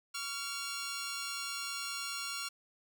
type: tone pair together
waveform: 10% pulse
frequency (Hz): 1125.9 / 1385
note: C#6 / F6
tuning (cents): +27 / -15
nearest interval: major third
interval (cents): 358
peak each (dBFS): -35 / -30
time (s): 0.14-2.49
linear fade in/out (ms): 10
effects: none